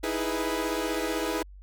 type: chord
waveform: sawtooth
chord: E major seventh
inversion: third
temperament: equal with one note detuned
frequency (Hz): 313.8 / 329.6 / 415.3 / 493.9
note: D#4 / E4 / G#4 / B4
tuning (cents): +15 / 0 / 0 / 0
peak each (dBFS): -29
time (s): 0.03-1.43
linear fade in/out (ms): 10
effects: added 48 Hz sine -44 dBFS peak until 1.62 s